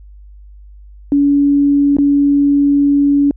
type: tone with dropouts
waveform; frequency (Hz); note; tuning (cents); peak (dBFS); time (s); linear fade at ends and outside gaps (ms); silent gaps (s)
sine; 284.2; C#4; +43; -8; 1.12-3.31; 1; 1.968-1.985
effects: added 50 Hz sine -35 dBFS peak until 3.36 s